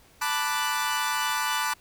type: chord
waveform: sawtooth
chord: B minor seventh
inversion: third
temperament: equal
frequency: 880 / 987.8 / 1174.7 / 1480 Hz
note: A5 / B5 / D6 / F#6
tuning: 0 / 0 / 0 / 0 cents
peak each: -27 dBFS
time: 0.21-1.74 s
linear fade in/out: 10 ms
effects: pink hiss -57 dBFS RMS until 1.8 s